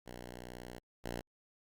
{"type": "tone pair in turn", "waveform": "5% pulse", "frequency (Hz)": [61, 59.61], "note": ["B1", "A#1"], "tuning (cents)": [-21, 39], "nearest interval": "unison", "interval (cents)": 40, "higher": "first", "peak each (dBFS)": [-35, -28], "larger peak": "second", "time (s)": [[0.06, 0.79], [1.04, 1.21]], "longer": "first", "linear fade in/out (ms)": 5, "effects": ["Opus 48 kbps"]}